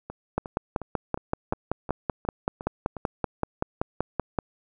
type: two click trains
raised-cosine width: 1 ms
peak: -10 / -21 dBFS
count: 22 / 9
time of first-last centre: 0.38-4.388 / 0.1-2.967 s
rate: 5.24 / 2.79 Hz
effects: none